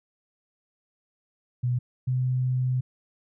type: tone pair in turn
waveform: sine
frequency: 123.47 / 127.53 Hz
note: B2 / C3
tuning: 0 / -44 cents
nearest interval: minor second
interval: 56 cents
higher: second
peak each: -22 dBFS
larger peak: neither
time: 1.63-1.79 / 2.07-2.81 s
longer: second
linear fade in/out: 10 ms
effects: none